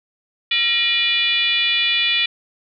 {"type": "tone with frequency modulation", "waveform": "sine", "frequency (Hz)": 2934, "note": "F#7", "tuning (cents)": -15, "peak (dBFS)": -15, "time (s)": [0.51, 2.26], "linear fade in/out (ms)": 5, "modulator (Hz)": 522, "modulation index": 1.6, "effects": []}